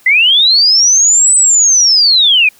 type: linear two-way sweep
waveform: sine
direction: up then down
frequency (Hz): 1975.5 to 8130 to 2390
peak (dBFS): -5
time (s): 0.06-2.49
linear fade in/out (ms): 5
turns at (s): 1.35
effects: white hiss -46 dBFS RMS until 2.59 s